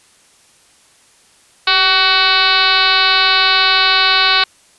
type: tone with frequency modulation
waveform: sine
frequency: 2613 Hz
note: E7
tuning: 16 cents flat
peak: -9 dBFS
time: 1.67-4.44 s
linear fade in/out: 5 ms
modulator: 370 Hz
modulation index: 4.7
effects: white hiss -50 dBFS RMS until 4.78 s + resampled to 24000 Hz